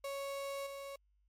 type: tone with level steps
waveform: 35% pulse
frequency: 554.4 Hz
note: C#5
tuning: in tune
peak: -37 / -42 dBFS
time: 0.04-0.96 s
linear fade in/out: 5 ms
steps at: 0.66 s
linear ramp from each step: 10 ms
effects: added 50 Hz sine -70 dBFS peak until 1.28 s + MP3 64 kbps